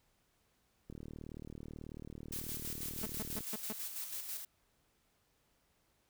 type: click train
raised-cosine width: 3 ms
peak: -34 dBFS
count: 97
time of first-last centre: 0.9-3.407 s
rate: 38.3 Hz
type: noise with tremolo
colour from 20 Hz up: blue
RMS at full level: -41 dBFS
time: 2.32-4.45 s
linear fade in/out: 5 ms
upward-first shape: square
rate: 6.1 Hz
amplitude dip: 45%
type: tone bursts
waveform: sawtooth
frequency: 215.8 Hz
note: A3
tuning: 33 cents flat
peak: -35 dBFS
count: 5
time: 3.03-3.725 s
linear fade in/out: 2 ms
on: 27 ms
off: 140 ms
effects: pink hiss -75 dBFS RMS until 6.09 s